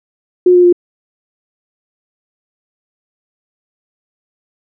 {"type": "tone with pitch steps", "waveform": "sine", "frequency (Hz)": [360.7, 356.4, 352.1], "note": ["F#4", "F4", "F4"], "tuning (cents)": [-44, 35, 14], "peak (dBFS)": -4, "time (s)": [0.46, 0.727], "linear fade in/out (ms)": 5, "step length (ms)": 89, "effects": []}